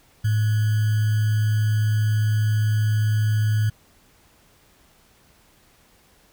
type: tone with sample-and-hold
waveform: sine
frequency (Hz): 107.5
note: A2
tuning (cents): -40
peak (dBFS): -17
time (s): 0.24-3.7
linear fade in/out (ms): 10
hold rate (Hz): 1575
effects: pink hiss -57 dBFS RMS until 6.32 s